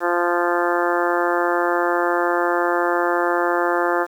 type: harmonic tone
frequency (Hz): 174.2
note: F3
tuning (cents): -4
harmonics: 2 / 3 / 4 / 5 / 6 / 7 / 8 / 9 / 10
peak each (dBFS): -22 / -24 / -25 / -26 / -27 / -27 / -28 / -29 / -29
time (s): 0-4.07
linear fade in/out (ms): 50
effects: 8-bit